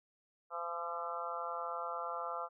harmonic tone with a mistuned harmonic, 171 Hz, F3, 36 cents flat, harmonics 3 / 4 / 5 / 6 / 7 / 8, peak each -45 / -44 / -46 / -46 / -42 / -44 dBFS, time 0.5-2.49 s, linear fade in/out 50 ms, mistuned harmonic 8, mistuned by -24 cents, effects none

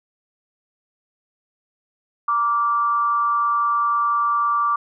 sine tone with amplitude modulation, 1167 Hz, D6, 11 cents flat, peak -14 dBFS, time 2.28-4.76 s, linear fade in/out 5 ms, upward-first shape sine, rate 230 Hz, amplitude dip 55%, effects none

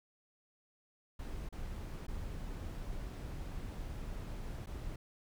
brown noise with dropouts, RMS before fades -42 dBFS, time 1.19-4.96 s, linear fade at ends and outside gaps 5 ms, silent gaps 1.489-1.525 / 2.068-2.081 / 4.661-4.67 s, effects none

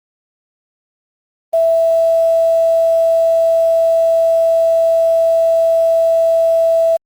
sine tone with quantisation, 659.3 Hz, E5, in tune, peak -9 dBFS, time 1.53-6.97 s, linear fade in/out 10 ms, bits 6, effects Opus 32 kbps

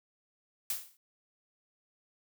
blue noise with exponential decay, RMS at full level -30 dBFS, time 0.7-0.97 s, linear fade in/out 2 ms, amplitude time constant 57 ms, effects none

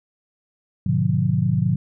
sine chord, G# diminished seventh, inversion none, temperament just, 103.83 / 124.59 / 149.51 / 179.41 Hz, G#2 / B2 / D3 / F3, 0 / +16 / +31 / +47 cents, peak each -24 / -22 / -22 / -22 dBFS, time 0.86-1.76 s, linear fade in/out 5 ms, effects none

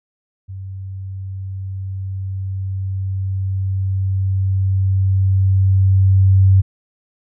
sine tone with level ramp, 95.8 Hz, G2, 39 cents flat, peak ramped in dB -27 to -7 dBFS, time 0.48-6.62 s, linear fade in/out 20 ms, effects none

